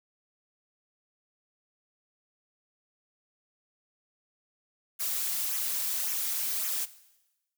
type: noise with flanger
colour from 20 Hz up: blue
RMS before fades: -31 dBFS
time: 4.99-6.86 s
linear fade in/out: 20 ms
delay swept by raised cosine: 0.22 to 4.22 ms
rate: 1.8 Hz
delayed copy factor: -0.6
effects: noise-tail reverb RT60 1.0 s tail -17 dB re dry